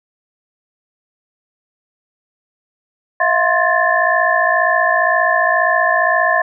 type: tone cluster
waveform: sine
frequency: 650 / 705 / 1053 / 1723 / 1785 Hz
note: E5 / F5 / C6 / A6 / A6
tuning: -24 / +16 / +11 / -37 / +24 cents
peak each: -18 dBFS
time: 3.2-6.42 s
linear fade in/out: 5 ms
effects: none